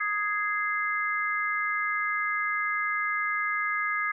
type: chord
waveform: sine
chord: Ab major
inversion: second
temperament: just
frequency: 1245.9 / 1661.2 / 2077 Hz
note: Eb6 / Ab6 / C7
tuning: +2 / 0 / -13 cents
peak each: -30 dBFS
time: 0-4.12 s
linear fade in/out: 10 ms
effects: none